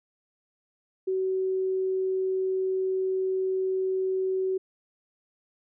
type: tone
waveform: sine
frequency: 377.4 Hz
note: F#4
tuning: 34 cents sharp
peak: -24 dBFS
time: 1.07-4.58 s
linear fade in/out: 10 ms
effects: none